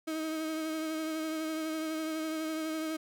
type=tone with vibrato; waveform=35% pulse; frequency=316 Hz; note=D#4; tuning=27 cents sharp; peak=-31 dBFS; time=0.07-2.97 s; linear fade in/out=10 ms; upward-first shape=triangle; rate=12 Hz; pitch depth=30 cents each way; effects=none